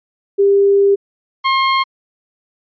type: tone pair in turn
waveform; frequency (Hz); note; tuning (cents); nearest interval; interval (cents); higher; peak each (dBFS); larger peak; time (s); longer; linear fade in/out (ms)
sine / sawtooth; 398.5 / 1069.1; G4 / C6; +28 / +37; octave + perfect fourth; 1709; second; -8; neither; 0.38-0.96 / 1.44-1.84; first; 20
effects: resampled to 11025 Hz